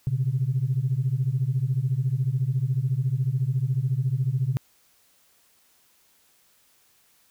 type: beating tone pair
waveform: sine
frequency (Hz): 123.4 / 137.4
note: B2 / C#3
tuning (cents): -1 / -15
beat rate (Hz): 14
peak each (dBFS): -24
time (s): 0.07-4.57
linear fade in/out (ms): 0
effects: tanh soft clip ceiling -14 dBFS + white hiss -62 dBFS RMS until 7.3 s